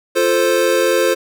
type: chord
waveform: square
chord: F major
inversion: none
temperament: equal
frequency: 349.2 / 440 / 523.3 Hz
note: F4 / A4 / C5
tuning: 0 / 0 / 0 cents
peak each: -19 / -19 / -16 dBFS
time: 0.15-1.15 s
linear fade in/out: 20 ms
effects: none